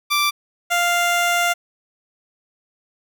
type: tone pair in turn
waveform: 15% pulse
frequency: 1173 / 697.5 Hz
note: D6 / F5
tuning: -2 / -2 cents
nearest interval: major sixth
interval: 900 cents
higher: first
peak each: -10 dBFS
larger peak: neither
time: 0.1-0.31 / 0.7-1.54 s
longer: second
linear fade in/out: 20 ms
effects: none

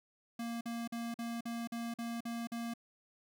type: tone bursts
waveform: square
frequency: 233.1 Hz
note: A#3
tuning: in tune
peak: -38 dBFS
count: 9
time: 0.39-2.738 s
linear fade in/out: 5 ms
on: 220 ms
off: 46 ms
effects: none

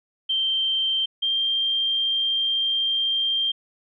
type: tone pair in turn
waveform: sine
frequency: 3136 / 3178 Hz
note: G7 / G7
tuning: 0 / +23 cents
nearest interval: unison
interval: 23 cents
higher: second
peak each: -20 dBFS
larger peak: neither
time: 0.29-1.06 / 1.22-3.52 s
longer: second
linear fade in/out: 10 ms
effects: none

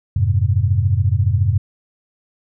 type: chord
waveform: sine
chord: F minor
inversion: none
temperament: equal with one note detuned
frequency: 89.55 / 103.83 / 130.81 Hz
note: F2 / Ab2 / C3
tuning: +44 / 0 / 0 cents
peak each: -17 / -16 / -21 dBFS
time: 0.16-1.58 s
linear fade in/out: 5 ms
effects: none

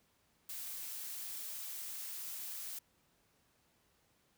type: noise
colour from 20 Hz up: blue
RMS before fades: -44 dBFS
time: 0.49-2.79 s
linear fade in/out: 5 ms
effects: pink hiss -73 dBFS RMS until 4.37 s + high-pass 60 Hz 12 dB/octave

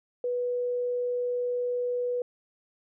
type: tone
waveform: sine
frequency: 490.7 Hz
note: B4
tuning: 11 cents flat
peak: -26 dBFS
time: 0.24-2.22 s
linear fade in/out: 2 ms
effects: none

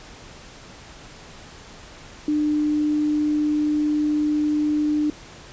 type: tone with quantisation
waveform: sine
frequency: 300 Hz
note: D4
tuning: 37 cents sharp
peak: -18 dBFS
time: 2.28-5.1 s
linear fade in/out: 2 ms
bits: 8
effects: pink hiss -43 dBFS RMS until 5.52 s + resampled to 16000 Hz

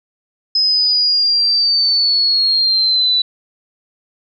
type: linear sweep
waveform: sine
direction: down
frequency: 5100 to 3951 Hz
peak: -11 dBFS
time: 0.55-3.22 s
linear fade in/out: 5 ms
effects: none

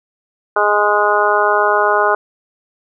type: harmonic tone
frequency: 207.6 Hz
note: G#3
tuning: in tune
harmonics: 2 / 3 / 4 / 5 / 6 / 7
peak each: -18 / -18 / -18 / -18 / -18 / -18 dBFS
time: 0.56-2.15 s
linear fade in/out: 5 ms
effects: none

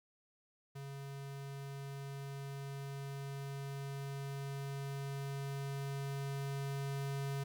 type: tone with level ramp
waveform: square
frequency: 138.59 Hz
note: C#3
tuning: in tune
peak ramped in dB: -45 to -37 dBFS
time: 0.75-7.44 s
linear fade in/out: 10 ms
effects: 13-bit

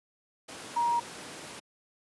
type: tone in noise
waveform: sine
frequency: 946 Hz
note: A#5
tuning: 25 cents sharp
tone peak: -24 dBFS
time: 0.76-1 s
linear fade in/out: 10 ms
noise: pink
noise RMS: -42 dBFS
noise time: 0.48-1.6 s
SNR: +15 dB
effects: high-pass 200 Hz 12 dB/octave + resampled to 24000 Hz

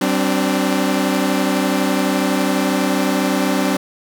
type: chord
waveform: sawtooth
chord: G suspended fourth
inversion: none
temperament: equal with one note detuned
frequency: 191.85 / 261.6 / 293.7 Hz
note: G3 / C4 / D4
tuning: -37 / 0 / 0 cents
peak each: -16 dBFS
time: 0.01-3.77 s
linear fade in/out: 5 ms
effects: none

